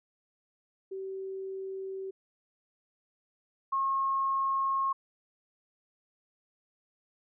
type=tone pair in turn; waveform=sine; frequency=383.9 / 1082.4 Hz; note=G4 / C#6; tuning=-36 / -42 cents; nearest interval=octave + tritone; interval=1794 cents; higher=second; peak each=-35 / -26 dBFS; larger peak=second; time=0.91-2.11 / 3.72-4.93 s; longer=second; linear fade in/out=10 ms; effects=none